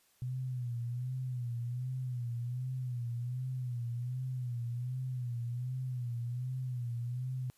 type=tone with vibrato; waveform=sine; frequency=123.7 Hz; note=B2; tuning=3 cents sharp; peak=-34 dBFS; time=0.22-7.5 s; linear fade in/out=0 ms; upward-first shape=sine; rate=1.3 Hz; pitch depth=77 cents each way; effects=white hiss -69 dBFS RMS until 7.57 s + resampled to 32000 Hz